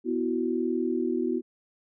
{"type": "chord", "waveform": "sine", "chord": "B suspended fourth", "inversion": "none", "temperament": "equal with one note detuned", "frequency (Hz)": [248.4, 329.6, 370], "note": ["B3", "E4", "F#4"], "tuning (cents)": [10, 0, 0], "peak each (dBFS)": -29, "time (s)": [0.04, 1.42], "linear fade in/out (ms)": 50, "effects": []}